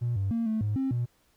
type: tone with pitch steps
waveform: triangle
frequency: 119.8 / 97.9 / 230.1 / 219.2 / 104.8 / 266.7 / 120.6 Hz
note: A#2 / G2 / A#3 / A3 / G#2 / C4 / B2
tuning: +48 / -2 / -22 / -6 / +16 / +33 / -41 cents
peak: -22 dBFS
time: 0.01-1.06 s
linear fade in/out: 20 ms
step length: 150 ms
effects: tanh soft clip ceiling -22 dBFS + pink hiss -67 dBFS RMS until 1.36 s